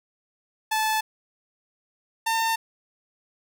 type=tone pair in turn; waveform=sawtooth; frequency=871 / 903.4 Hz; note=A5 / A5; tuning=-18 / +45 cents; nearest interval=minor second; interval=63 cents; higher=second; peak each=-18 dBFS; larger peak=neither; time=0.71-1.01 / 2.26-2.56 s; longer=neither; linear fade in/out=10 ms; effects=none